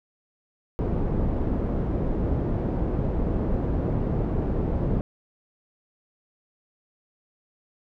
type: low-pass noise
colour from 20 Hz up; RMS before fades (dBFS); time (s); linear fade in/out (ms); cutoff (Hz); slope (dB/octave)
pink; -25; 0.79-5.01; 0; 460; 12
effects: none